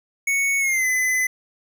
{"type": "tone with pitch glide", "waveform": "square", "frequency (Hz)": [2217, 2021], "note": ["C#7", "B6"], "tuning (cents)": [0, 39], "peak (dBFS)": -19, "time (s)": [0.27, 1.27], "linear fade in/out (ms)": 5, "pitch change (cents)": -161, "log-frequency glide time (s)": [0.59, 0.86], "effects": []}